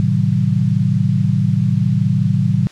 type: chord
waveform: sine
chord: A diminished seventh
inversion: none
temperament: equal with one note detuned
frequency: 110 / 130.81 / 155.56 / 189.32 Hz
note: A2 / C3 / Eb3 / Gb3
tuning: 0 / 0 / 0 / +40 cents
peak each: -18 dBFS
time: 0-2.67 s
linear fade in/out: 0 ms
effects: white hiss -42 dBFS RMS until 2.71 s + low-pass 5000 Hz 12 dB/octave